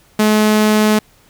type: tone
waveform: sawtooth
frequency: 213.8 Hz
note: A3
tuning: 49 cents flat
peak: -6 dBFS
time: 0.19-0.99 s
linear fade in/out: 5 ms
effects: pink hiss -51 dBFS RMS until 1.29 s